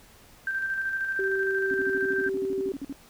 sine tone with tremolo, 1568 Hz, G6, in tune, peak -25 dBFS, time 0.47-2.29 s, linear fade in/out 2 ms, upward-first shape square, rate 13 Hz, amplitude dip 35%
sine tone, 386.6 Hz, G4, 24 cents flat, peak -26 dBFS, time 1.19-2.72 s, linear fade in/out 2 ms
sine tone bursts, 277.2 Hz, C#4, in tune, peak -31 dBFS, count 16, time 1.71-2.926 s, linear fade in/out 0 ms, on 31 ms, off 48 ms
effects pink hiss -54 dBFS RMS until 3.09 s

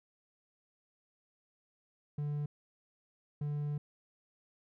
triangle tone bursts at uneven times, 146.83 Hz, D3, in tune, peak -31 dBFS, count 2, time 2.18-2.46 / 3.41-3.78 s, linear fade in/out 5 ms, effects none

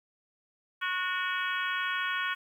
harmonic tone with a mistuned harmonic, 366.5 Hz, F#4, 16 cents flat, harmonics 3 / 4 / 5 / 6 / 7 / 8 / 9, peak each -35 / -32 / -36 / -40 / -40 / -43 / -40 dBFS, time 0.81-2.35 s, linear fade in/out 20 ms, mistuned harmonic 6, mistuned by +51 cents, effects 10-bit

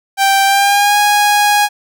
sawtooth tone with pitch glide, 784 to 826.3 Hz, G5 to G#5, 0 to -9 cents, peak -5 dBFS, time 0.17-1.69 s, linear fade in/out 50 ms, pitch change +91 cents, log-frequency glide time 0.45-0.97 s, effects none

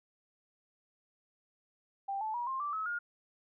sine tone with pitch steps, 789 / 870.4 / 960.2 / 1059.3 / 1168.6 / 1289.2 / 1422.2 Hz, G5 / A5 / B5 / C6 / D6 / E6 / F6, +11 / -19 / -49 / +21 / -9 / -39 / +31 cents, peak -33 dBFS, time 2.08-2.99 s, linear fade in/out 10 ms, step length 130 ms, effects none

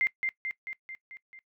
sine tone with echo, 2093 Hz, C7, in tune, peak -23 dBFS, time 0.01-0.07 s, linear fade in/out 0 ms, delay 220 ms, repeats 6, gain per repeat -4 dB, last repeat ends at 1.39 s, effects noise-tail reverb RT60 0.1 s tail -19 dB re dry

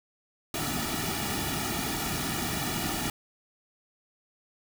pink noise with comb filter, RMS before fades -31 dBFS, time 0.54-3.1 s, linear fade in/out 2 ms, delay 1.9 ms, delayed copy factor -0.8, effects none

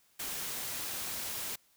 white noise, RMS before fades -38 dBFS, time 0.19-1.56 s, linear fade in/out 10 ms, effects white hiss -68 dBFS RMS until 1.76 s

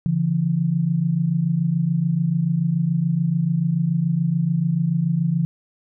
sine tone pair together, 142.45 / 169.4 Hz, C#3 / E3, +48 / +48 cents, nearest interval minor third, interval 300 cents, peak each -22 / -19 dBFS, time 0.06-5.45 s, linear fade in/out 0 ms, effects none

